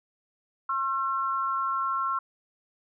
sine tone pair together, 1074.7 / 1354 Hz, C6 / E6, +46 / +46 cents, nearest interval major third, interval 400 cents, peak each -28 dBFS, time 0.69-2.19 s, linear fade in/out 5 ms, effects none

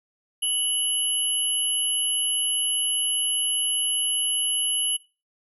sine tone pair together, 2960 / 11175 Hz, F#7 / F9, 0 / 0 cents, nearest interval octave + major seventh, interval 2300 cents, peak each -24 dBFS, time 0.42-4.97 s, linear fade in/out 10 ms, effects noise-tail reverb RT60 0.3 s tail -20 dB re dry

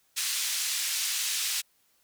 white band-pass noise, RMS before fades -30 dBFS, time 0.16-1.62 s, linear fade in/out 20 ms, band 2400 to 8400 Hz, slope 12 dB/octave, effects white hiss -68 dBFS RMS until 2.03 s

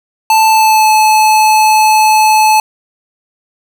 square tone with pitch glide, 880 to 864.4 Hz, A5 to A5, 0 to -31 cents, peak -6 dBFS, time 0.3-2.6 s, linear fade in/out 2 ms, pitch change -31 cents, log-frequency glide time 0.49-0.91 s, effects none

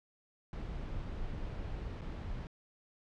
brown noise with dropouts, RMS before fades -40 dBFS, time 0.53-2.47 s, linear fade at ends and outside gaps 1 ms, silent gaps 2.01-2.016 s, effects low-pass 4000 Hz 12 dB/octave

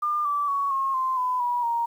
sine tone with pitch steps, 1202 / 1159.7 / 1118.9 / 1079.6 / 1041.6 / 1004.9 / 969.6 / 935.5 Hz, D6 / D6 / C#6 / C#6 / C6 / B5 / B5 / A#5, +40 / -22 / +16 / -46 / -8 / +30 / -32 / +6 cents, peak -22 dBFS, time 0.02-1.86 s, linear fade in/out 10 ms, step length 230 ms, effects 9-bit

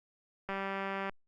click train, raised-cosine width 0.5 ms, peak -22 dBFS, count 119, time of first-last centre 0.49-1.095 s, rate 195 Hz, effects Opus 48 kbps

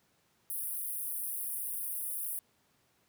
pink high-pass noise, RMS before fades -37 dBFS, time 0.5-2.39 s, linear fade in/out 0 ms, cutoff 9400 Hz, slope 96 dB/octave, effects pink hiss -71 dBFS RMS until 3.08 s + high-pass 100 Hz 12 dB/octave

